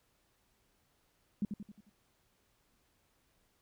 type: tone with echo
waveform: sine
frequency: 205.2 Hz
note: G#3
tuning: 21 cents flat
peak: -29 dBFS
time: 1.42-1.45 s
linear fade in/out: 2 ms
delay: 89 ms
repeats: 5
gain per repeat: -6 dB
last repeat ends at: 1.895 s
effects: pink hiss -74 dBFS RMS until 3.61 s